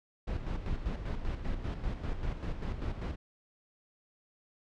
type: noise with tremolo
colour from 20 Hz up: brown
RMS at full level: -33 dBFS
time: 0.27-3.16 s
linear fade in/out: 10 ms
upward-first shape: square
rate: 5.1 Hz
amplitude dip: 55%
effects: low-pass 4000 Hz 12 dB/octave